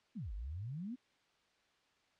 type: exponential two-way sweep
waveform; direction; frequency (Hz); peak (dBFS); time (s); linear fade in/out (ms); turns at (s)
sine; down then up; 266.2 to 46.25 to 266.2; -40; 0.15-0.96; 20; 0.33
effects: white hiss -73 dBFS RMS until 2.19 s + low-pass 4000 Hz 12 dB/octave